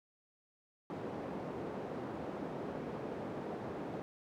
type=band-pass noise; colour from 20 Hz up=white; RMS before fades=-42 dBFS; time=0.9-4.02 s; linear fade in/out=0 ms; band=150 to 490 Hz; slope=12 dB/octave; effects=none